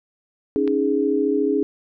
sine chord, C# suspended second, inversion none, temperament equal, 277.2 / 311.1 / 415.3 Hz, C#4 / D#4 / G#4, 0 / 0 / 0 cents, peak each -22 / -23 / -20 dBFS, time 0.56-1.63 s, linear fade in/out 0 ms
click, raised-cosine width 0.3 ms, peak -19 dBFS, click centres 0.677 s
effects none

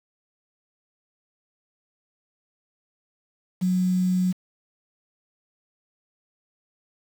sine tone with quantisation, 183.2 Hz, F#3, 17 cents flat, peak -19 dBFS, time 3.61-4.33 s, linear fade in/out 20 ms, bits 7, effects none

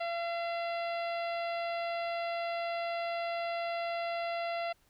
harmonic tone, 681 Hz, F5, 44 cents flat, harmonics 1 / 2 / 3 / 4 / 5 / 6 / 7, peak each -33 / -43 / -43 / -45 / -51 / -51 / -54 dBFS, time 0-4.73 s, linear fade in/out 10 ms, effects pink hiss -69 dBFS RMS until 4.89 s

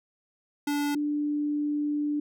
square / sine tone pair in turn, 289.9 / 294.8 Hz, D4 / D4, -22 / +7 cents, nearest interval unison, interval 29 cents, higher second, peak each -26 / -25 dBFS, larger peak second, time 0.67-0.95 / 0.95-2.2 s, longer second, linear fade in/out 5 ms, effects none

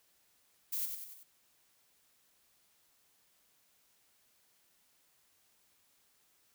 violet noise with echo, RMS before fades -36 dBFS, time 0.72-0.86 s, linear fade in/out 10 ms, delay 94 ms, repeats 4, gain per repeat -5 dB, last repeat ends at 1.236 s, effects white hiss -71 dBFS RMS until 6.54 s

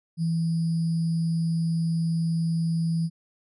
sine tone with sample-and-hold, 164.81 Hz, E3, in tune, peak -22 dBFS, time 0.17-3.1 s, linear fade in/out 50 ms, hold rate 4900 Hz, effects resampled to 24000 Hz

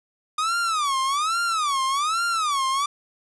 45% pulse tone with vibrato, 1214 Hz, D#6, 43 cents flat, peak -21 dBFS, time 0.38-2.86 s, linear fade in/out 5 ms, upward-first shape sine, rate 1.2 Hz, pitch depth 240 cents each way, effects resampled to 24000 Hz + 8-bit

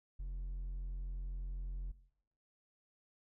sine tone with hard clipping, 44 Hz, F1, 14 cents sharp, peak -40 dBFS, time 0.19-1.92 s, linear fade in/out 10 ms, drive 3 dB, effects noise-tail reverb RT60 0.7 s tail -17 dB re dry

